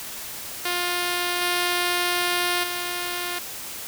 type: tone with level steps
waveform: 5% pulse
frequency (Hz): 353.5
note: F4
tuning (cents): +21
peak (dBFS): -12 / -10 / -16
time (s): 0.65-3.39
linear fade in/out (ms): 5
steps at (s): 1.41 / 2.63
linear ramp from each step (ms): 10
effects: white hiss -35 dBFS RMS until 3.87 s